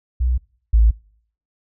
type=tone pair in turn; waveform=sine; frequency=61.74 / 55 Hz; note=B1 / A1; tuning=0 / 0 cents; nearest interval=major second; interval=200 cents; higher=first; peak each=-15 / -9 dBFS; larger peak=second; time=0.2-0.38 / 0.73-0.91 s; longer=neither; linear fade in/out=10 ms; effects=noise-tail reverb RT60 0.6 s tail -25 dB re dry